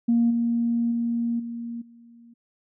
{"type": "tone with level steps", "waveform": "sine", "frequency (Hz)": 234.3, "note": "A#3", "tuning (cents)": 9, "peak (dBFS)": [-16, -20, -22, -30, -47], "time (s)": [0.08, 2.34], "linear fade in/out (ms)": 10, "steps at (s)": [0.3, 0.91, 1.39, 1.81], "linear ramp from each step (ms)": 10, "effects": ["tanh soft clip ceiling -12 dBFS"]}